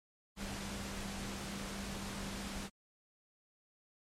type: tone in noise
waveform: sine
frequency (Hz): 197.6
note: G3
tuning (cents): +14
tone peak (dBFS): -45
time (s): 0.36-2.7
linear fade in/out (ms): 50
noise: pink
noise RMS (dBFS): -43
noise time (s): 0.36-2.7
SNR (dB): -5
effects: low-pass 9000 Hz 12 dB/octave + MP3 64 kbps